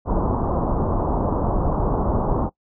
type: low-pass noise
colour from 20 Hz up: pink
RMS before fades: -21 dBFS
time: 0.05-2.5 s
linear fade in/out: 50 ms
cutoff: 1100 Hz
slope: 48 dB/octave
effects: noise-tail reverb RT60 0.1 s tail -22 dB re dry